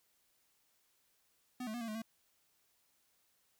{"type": "tone with pitch steps", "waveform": "square", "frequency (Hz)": [250.3, 216.8, 240.7, 228.7, 214.5, 225], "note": ["B3", "A3", "B3", "A#3", "A3", "A3"], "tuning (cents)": [23, -25, -44, -33, -44, 39], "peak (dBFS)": -40, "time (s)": [1.6, 2.02], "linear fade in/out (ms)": 5, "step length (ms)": 70, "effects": ["white hiss -75 dBFS RMS until 3.59 s"]}